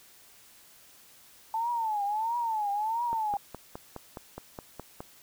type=tone with vibrato; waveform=sine; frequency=878 Hz; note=A5; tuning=4 cents flat; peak=-27 dBFS; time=1.54-3.37 s; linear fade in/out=2 ms; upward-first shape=triangle; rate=1.5 Hz; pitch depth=170 cents each way
type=click train; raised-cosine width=1 ms; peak=-24 dBFS; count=10; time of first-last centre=3.13-5.005 s; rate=4.8 Hz
effects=white hiss -56 dBFS RMS until 5.22 s